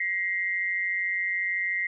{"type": "tone pair together", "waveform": "sine", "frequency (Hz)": [1906.7, 2093], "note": ["A#6", "C7"], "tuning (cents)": [39, 0], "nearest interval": "major second", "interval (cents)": 161, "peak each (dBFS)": -28, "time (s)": [0, 1.87], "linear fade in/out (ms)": 5, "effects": []}